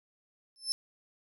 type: tone with exponential growth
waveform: 35% pulse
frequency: 5274 Hz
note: E8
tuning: in tune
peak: -22 dBFS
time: 0.56-0.72 s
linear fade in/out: 0 ms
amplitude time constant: 34 ms
effects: none